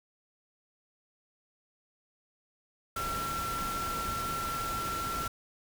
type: tone in noise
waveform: sine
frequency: 1354 Hz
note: E6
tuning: 46 cents sharp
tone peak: -33 dBFS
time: 2.96-5.28 s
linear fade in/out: 5 ms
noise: pink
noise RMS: -38 dBFS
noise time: 2.96-5.28 s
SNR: +2 dB
effects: none